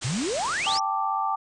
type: low-pass noise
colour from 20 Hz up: white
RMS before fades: -34 dBFS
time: 0.01-0.79 s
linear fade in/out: 20 ms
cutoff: 8800 Hz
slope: 96 dB/octave
type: exponential sweep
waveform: sine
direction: up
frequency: 110 to 5860 Hz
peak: -25 dBFS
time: 0.04-0.8 s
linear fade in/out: 10 ms
type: chord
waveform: sine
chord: G suspended second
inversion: none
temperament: equal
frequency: 784 / 880 / 1174.7 Hz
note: G5 / A5 / D6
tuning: 0 / 0 / 0 cents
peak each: -28 / -28 / -27 dBFS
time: 0.66-1.36 s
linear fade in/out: 10 ms
effects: none